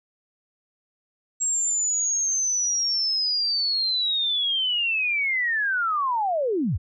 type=linear sweep; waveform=sine; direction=down; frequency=7600 to 58.27 Hz; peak=-21 dBFS; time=1.4-6.78 s; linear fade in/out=20 ms; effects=none